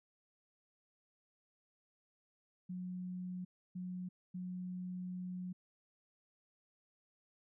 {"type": "tone bursts at uneven times", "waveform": "sine", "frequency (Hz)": 181.7, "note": "F#3", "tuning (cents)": -31, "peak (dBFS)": -40, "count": 3, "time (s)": [[2.69, 3.45], [3.75, 4.09], [4.34, 5.53]], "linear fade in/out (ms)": 10, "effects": []}